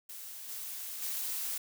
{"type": "noise with level steps", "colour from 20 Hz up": "blue", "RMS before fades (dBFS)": [-45, -41, -36], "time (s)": [0.09, 1.58], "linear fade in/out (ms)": 5, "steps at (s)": [0.48, 1.01], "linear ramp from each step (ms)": 20, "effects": []}